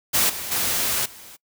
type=noise with level steps; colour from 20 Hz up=white; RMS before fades=-19 / -31 / -23 / -43 dBFS; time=0.13-1.37 s; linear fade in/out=20 ms; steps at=0.29 / 0.51 / 1.05 s; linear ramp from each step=10 ms; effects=noise-tail reverb RT60 0.1 s tail -24 dB re dry

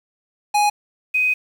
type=tone pair in turn; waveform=square / sine; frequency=830.6 / 2508 Hz; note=G#5 / D#7; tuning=0 / +13 cents; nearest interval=octave + perfect fifth; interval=1913 cents; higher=second; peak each=-15 dBFS; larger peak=neither; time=0.54-0.7 / 1.14-1.34 s; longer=second; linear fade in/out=10 ms; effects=low-pass 12000 Hz 12 dB/octave + 7-bit

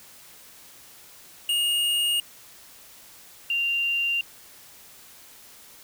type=tone pair in turn; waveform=square / sine; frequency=2850 / 2780 Hz; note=F7 / F7; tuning=+34 / -9 cents; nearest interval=unison; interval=43 cents; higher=first; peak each=-22 dBFS; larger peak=neither; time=1.49-2.2 / 3.5-4.21 s; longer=neither; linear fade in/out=2 ms; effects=white hiss -49 dBFS RMS until 5.83 s

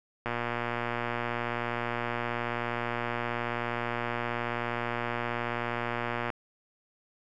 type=click train; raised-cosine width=0.5 ms; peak=-16 dBFS; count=720; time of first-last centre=0.26-6.302 s; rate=119 Hz; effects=none

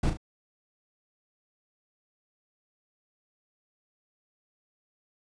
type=noise with echo; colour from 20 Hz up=brown; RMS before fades=-25 dBFS; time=0.03-0.1 s; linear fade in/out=5 ms; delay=36 ms; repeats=2; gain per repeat=-7 dB; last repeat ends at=0.172 s; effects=resampled to 22050 Hz

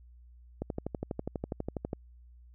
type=click train; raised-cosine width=2 ms; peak=-20 dBFS; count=17; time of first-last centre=0.62-1.931 s; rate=12.2 Hz; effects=added 60 Hz sine -52 dBFS peak until 2.54 s

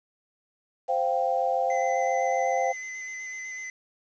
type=chord; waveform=sine; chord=C suspended fourth; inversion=none; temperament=just; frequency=523.3 / 697.7 / 784.9 Hz; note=C5 / F5 / G5; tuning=0 / -2 / +2 cents; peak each=-27 dBFS; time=0.88-2.73 s; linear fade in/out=20 ms
type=tone with vibrato; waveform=square; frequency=2038 Hz; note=C7; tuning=46 cents flat; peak=-35 dBFS; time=1.7-3.7 s; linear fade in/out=2 ms; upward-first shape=square; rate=8 Hz; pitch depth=12 cents each way
effects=resampled to 16000 Hz + 9-bit

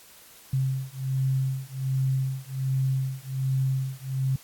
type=beating tone pair; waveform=sine; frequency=132.2 / 133.5 Hz; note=C3 / C3; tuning=+18 / +35 cents; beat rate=1.3 Hz; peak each=-27 dBFS; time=0.53-4.36 s; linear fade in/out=5 ms; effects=white hiss -51 dBFS RMS until 4.43 s + AAC 64 kbps

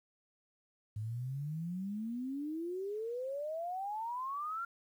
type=exponential sweep; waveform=sine; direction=up; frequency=103.83 to 1397 Hz; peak=-36 dBFS; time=0.96-4.65 s; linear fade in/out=5 ms; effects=11-bit

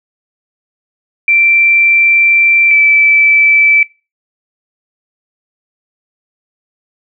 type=tone pair in turn; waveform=sine; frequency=2349 / 2317 Hz; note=D7 / D7; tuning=0 / -24 cents; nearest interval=unison; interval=24 cents; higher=first; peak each=-6 / -4 dBFS; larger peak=second; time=1.28-2.71 / 2.71-3.83 s; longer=first; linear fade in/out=2 ms; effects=noise-tail reverb RT60 0.3 s tail -24 dB re dry

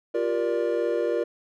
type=chord; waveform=triangle; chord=G minor seventh; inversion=third; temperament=equal with one note detuned; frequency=349.2 / 392 / 472.4 / 587.3 Hz; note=F4 / G4 / Bb4 / D5; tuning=0 / 0 / +23 / 0 cents; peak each=-26 / -30 / -24 / -27 dBFS; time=0.14-1.24 s; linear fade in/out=10 ms; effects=none

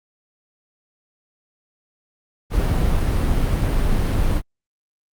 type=noise; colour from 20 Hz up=brown; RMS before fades=-18 dBFS; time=2.5-4.42 s; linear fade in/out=50 ms; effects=Opus 48 kbps

